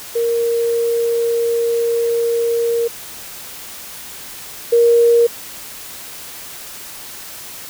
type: tone pair in turn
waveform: sine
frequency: 466.6 / 469.6 Hz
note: A#4 / A#4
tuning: +2 / +13 cents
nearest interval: unison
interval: 11 cents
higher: second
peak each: -14 / -8 dBFS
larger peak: second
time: 0.15-2.88 / 4.72-5.27 s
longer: first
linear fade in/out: 10 ms
effects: white hiss -33 dBFS RMS until 7.69 s